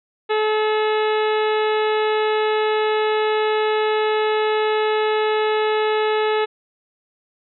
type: harmonic tone with a mistuned harmonic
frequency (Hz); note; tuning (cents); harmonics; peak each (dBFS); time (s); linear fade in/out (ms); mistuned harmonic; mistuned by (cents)
430.4; A4; -38; 1 / 2 / 3 / 4 / 5 / 6 / 7 / 8 / 9; -18 / -24 / -28 / -30 / -32 / -34 / -35 / -36 / -37; 0.29-6.46; 20; 7; -50
effects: none

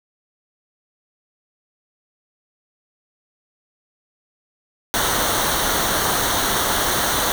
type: noise with comb filter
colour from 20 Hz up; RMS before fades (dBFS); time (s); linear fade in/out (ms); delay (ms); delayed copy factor
pink; -20; 4.94-7.32; 0; 0.4; -0.65
effects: none

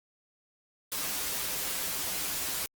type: noise with comb filter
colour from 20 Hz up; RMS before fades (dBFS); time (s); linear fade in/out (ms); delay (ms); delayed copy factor
white; -33; 0.92-2.66; 0; 8.7; -0.65
effects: Opus 48 kbps

